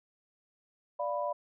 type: chord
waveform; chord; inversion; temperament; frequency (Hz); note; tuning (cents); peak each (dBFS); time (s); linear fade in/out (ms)
sine; B diminished; first; equal; 587.3 / 698.5 / 987.8; D5 / F5 / B5; 0 / 0 / 0; -33 / -37 / -35; 0.99-1.33; 10
effects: none